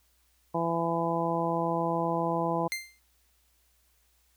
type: harmonic tone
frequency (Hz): 167.4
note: E3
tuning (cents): +27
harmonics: 1 / 2 / 3 / 4 / 5 / 6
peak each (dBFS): -33 / -33 / -33 / -33 / -33 / -33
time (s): 0.54-2.68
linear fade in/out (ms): 10
type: tone with exponential decay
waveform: sawtooth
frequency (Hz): 2093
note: C7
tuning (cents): 0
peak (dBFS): -24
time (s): 2.72-2.99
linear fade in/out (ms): 0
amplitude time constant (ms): 57
effects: added 60 Hz sine -69 dBFS peak until 4.36 s + white hiss -69 dBFS RMS until 4.36 s